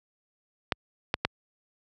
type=clicks; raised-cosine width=0.3 ms; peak=-7 dBFS; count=3; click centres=0.722 / 1.141 / 1.25 s; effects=high-pass 60 Hz 12 dB/octave